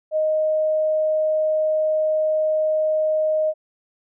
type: tone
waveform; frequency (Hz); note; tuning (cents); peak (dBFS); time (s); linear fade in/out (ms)
sine; 622; D#5; -1; -17; 0.11-3.54; 50
effects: none